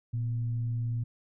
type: tone with frequency modulation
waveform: sine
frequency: 116.8 Hz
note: A#2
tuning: 4 cents sharp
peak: -28 dBFS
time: 0.13-1.04 s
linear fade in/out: 10 ms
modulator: 135 Hz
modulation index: 0.21
effects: none